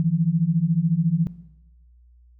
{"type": "beating tone pair", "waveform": "sine", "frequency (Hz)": [157.2, 171.2], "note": ["D#3", "F3"], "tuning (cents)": [18, -34], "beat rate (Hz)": 14, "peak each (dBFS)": -21, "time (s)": [0, 1.27], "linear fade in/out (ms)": 0, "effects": ["noise-tail reverb RT60 0.9 s tail -17 dB re dry", "added 60 Hz sine -50 dBFS peak until 2.39 s"]}